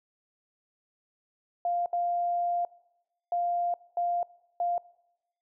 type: tone bursts at uneven times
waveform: sine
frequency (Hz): 698.5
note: F5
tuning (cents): 0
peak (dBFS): -25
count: 5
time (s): 1.65-1.86 / 1.93-2.65 / 3.32-3.74 / 3.97-4.23 / 4.6-4.78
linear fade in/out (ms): 2
effects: noise-tail reverb RT60 0.9 s tail -22 dB re dry